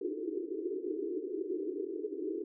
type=band-pass noise; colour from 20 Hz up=white; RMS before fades=-37 dBFS; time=0.01-2.44 s; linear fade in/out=5 ms; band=300 to 430 Hz; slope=96 dB/octave; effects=none